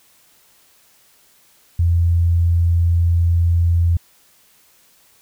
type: tone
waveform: sine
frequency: 85.2 Hz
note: F2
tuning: 42 cents flat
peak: -12 dBFS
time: 1.79-3.97 s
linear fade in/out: 5 ms
effects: white hiss -54 dBFS RMS until 5.21 s